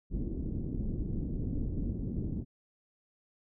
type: low-pass noise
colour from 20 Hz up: pink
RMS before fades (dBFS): -34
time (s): 0.1-2.45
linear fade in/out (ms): 50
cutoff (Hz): 320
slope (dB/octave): 24
effects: none